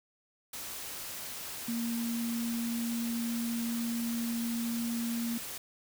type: tone in noise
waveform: sine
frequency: 233.1 Hz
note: A#3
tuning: in tune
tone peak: -31 dBFS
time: 1.68-5.38 s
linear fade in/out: 5 ms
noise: white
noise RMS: -41 dBFS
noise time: 0.53-5.58 s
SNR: +7 dB
effects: none